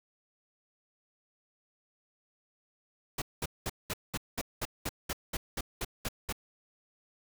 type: noise bursts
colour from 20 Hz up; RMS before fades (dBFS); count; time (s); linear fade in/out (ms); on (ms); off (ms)
pink; -34; 14; 3.18-6.326; 5; 39; 200
effects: none